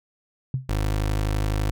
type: tone with exponential decay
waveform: sine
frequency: 130.81 Hz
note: C3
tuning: in tune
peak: -18 dBFS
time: 0.54-0.72 s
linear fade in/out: 2 ms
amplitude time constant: 37 ms
type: tone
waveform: 25% pulse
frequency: 51.91 Hz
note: G#1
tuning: in tune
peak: -18 dBFS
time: 0.69-1.71 s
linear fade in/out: 5 ms
effects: none